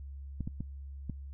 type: clicks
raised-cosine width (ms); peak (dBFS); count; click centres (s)
5; -23; 4; 0.407 / 0.475 / 0.606 / 1.097
effects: noise-tail reverb RT60 0.1 s tail -22 dB re dry + added 69 Hz sine -41 dBFS peak until 1.33 s